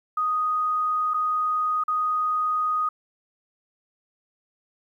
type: tone with dropouts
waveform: sine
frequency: 1244.5 Hz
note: D#6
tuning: in tune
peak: -21 dBFS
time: 0.17-2.89 s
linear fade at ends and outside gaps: 5 ms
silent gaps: 1.137-1.142 / 1.838-1.88 s
effects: 10-bit